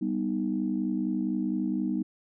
sine chord, G augmented, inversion none, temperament equal, 196 / 246.9 / 311.1 Hz, G3 / B3 / D#4, 0 / 0 / 0 cents, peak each -30 dBFS, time 0.01-2.03 s, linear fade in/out 10 ms, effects tanh soft clip ceiling -16 dBFS

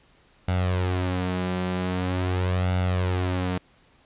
sawtooth tone with flanger, 91.3 Hz, F#2, 23 cents flat, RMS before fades -25 dBFS, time 0.48-3.58 s, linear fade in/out 5 ms, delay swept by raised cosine 1.4 to 5.2 ms, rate 0.44 Hz, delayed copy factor +0.6, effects pink hiss -59 dBFS RMS until 4.05 s + resampled to 8000 Hz

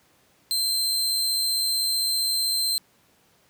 sawtooth tone with amplitude modulation, 4122 Hz, C8, 27 cents flat, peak -18 dBFS, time 0.51-2.78 s, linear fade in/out 0 ms, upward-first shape sine, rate 95.6 Hz, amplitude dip 25%, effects pink hiss -61 dBFS RMS until 3.49 s + high-pass 100 Hz 12 dB/octave

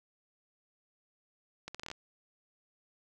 accelerating click train, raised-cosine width 0.2 ms, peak -24 dBFS, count 8, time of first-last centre 1.68-1.915 s, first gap 66 ms, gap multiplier 0.76, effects none

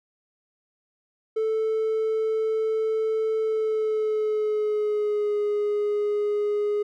triangle tone with pitch glide, 440 to 415.3 Hz, A4 to G#4, 0 to 0 cents, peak -19 dBFS, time 1.36-6.83 s, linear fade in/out 10 ms, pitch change -100 cents, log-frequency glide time 3.39-5.37 s, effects tanh soft clip ceiling -16 dBFS

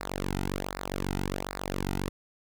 sawtooth tone with flanger, 47.37 Hz, F#1, 41 cents sharp, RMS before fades -33 dBFS, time 0-2.09 s, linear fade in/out 10 ms, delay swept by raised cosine 0.31 to 1.81 ms, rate 1.3 Hz, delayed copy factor -0.9, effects none

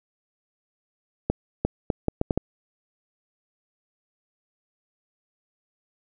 accelerating click train, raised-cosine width 2 ms, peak -8 dBFS, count 7, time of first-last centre 1.3-2.376 s, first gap 350 ms, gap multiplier 0.72, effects none

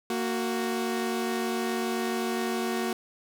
sawtooth tone pair together, 230.9 / 370 Hz, A#3 / F#4, -16 / 0 cents, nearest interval minor sixth, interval 816 cents, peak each -26 dBFS, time 0.1-2.93 s, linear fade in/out 2 ms, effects none

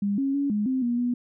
sine tone with pitch steps, 201.7 / 273.2 / 281.6 / 208.7 / 260.6 / 239.4 / 243.9 Hz, G3 / C#4 / C#4 / G#3 / C4 / A#3 / B3, +50 / -25 / +27 / +9 / -7 / +46 / -21 cents, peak -22 dBFS, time 0.02-1.14 s, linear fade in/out 5 ms, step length 160 ms, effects none

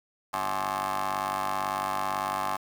20% pulse ring-modulated tone, 98 Hz, G2, in tune, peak -20 dBFS, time 0.33-2.57 s, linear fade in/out 10 ms, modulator 954 Hz, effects 8-bit

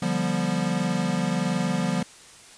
square chord, G dominant seventh, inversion second, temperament equal with one note detuned, 146.83 / 174.61 / 196 / 242 Hz, D3 / F3 / G3 / B3, 0 / 0 / 0 / -35 cents, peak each -33 / -27 / -29 / -30 dBFS, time 0.02-2.03 s, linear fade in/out 5 ms, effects white hiss -48 dBFS RMS until 2.57 s + resampled to 22050 Hz

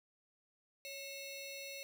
20% pulse ring-modulated tone, 1617 Hz, G#6, 47 cents flat, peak -37 dBFS, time 0.85-1.83 s, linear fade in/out 0 ms, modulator 1060 Hz, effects none

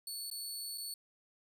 20% pulse tone with dropouts, 4435 Hz, C#8, in tune, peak -34 dBFS, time 0.07-0.94 s, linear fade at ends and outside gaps 2 ms, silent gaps 0.301-0.313 / 0.776-0.78 s, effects none

